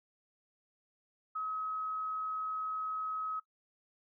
sine tone, 1276 Hz, D#6, 43 cents sharp, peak -34 dBFS, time 1.35-3.4 s, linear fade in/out 10 ms, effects noise-tail reverb RT60 0.1 s tail -19 dB re dry

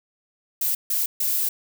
violet noise bursts at uneven times, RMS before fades -23 dBFS, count 3, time 0.61-0.75 / 0.9-1.06 / 1.2-1.49 s, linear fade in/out 5 ms, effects none

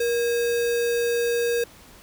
sine tone with sample-and-hold, 473 Hz, A#4, 25 cents sharp, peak -20 dBFS, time 0-1.64 s, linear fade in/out 5 ms, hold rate 2100 Hz, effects pink hiss -49 dBFS RMS until 2.02 s

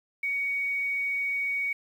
sine tone with quantisation, 2243 Hz, C#7, 20 cents sharp, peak -26 dBFS, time 0.23-1.73 s, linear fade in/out 5 ms, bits 9, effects none

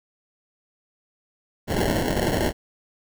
white noise with sample-and-hold, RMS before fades -23 dBFS, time 1.67-2.53 s, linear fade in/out 50 ms, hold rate 1225 Hz, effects none

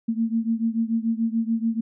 sine beating tone pair, 224.8 / 231.7 Hz, A3 / A#3, +37 / -10 cents, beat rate 6.9 Hz, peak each -23 / -25 dBFS, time 0.08-1.81 s, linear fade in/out 10 ms, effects none

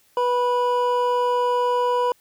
triangle tone pair together, 491 / 982 Hz, B4 / B5, -10 / -10 cents, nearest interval octave, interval 1200 cents, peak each -19 dBFS, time 0.17-2.12 s, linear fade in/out 2 ms, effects white hiss -60 dBFS RMS until 2.2 s

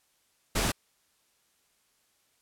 pink noise, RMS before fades -27 dBFS, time 0.55-0.72 s, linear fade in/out 10 ms, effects white hiss -70 dBFS RMS until 2.41 s + low-pass 12000 Hz 12 dB/octave

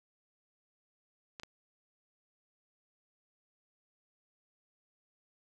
clicks, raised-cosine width 0.2 ms, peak -26 dBFS, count 2, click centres 1.398 / 1.434 s, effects none

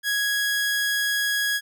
sawtooth tone, 1661.2 Hz, G#6, in tune, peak -18 dBFS, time 0.03-1.61 s, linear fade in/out 50 ms, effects none

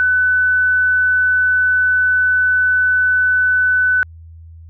sine tone, 1500 Hz, F#6, 23 cents sharp, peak -11 dBFS, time 0-4.03 s, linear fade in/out 0 ms, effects added 82 Hz sine -35 dBFS peak until 4.69 s

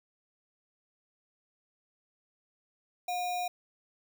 sine tone with sample-and-hold, 716 Hz, F5, 43 cents sharp, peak -30 dBFS, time 3.08-3.48 s, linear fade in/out 5 ms, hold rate 3150 Hz, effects none

